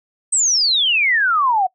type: exponential sweep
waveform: sine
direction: down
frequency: 8372 to 722 Hz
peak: -13 dBFS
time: 0.32-1.67 s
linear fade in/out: 10 ms
effects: noise-tail reverb RT60 0.1 s tail -23 dB re dry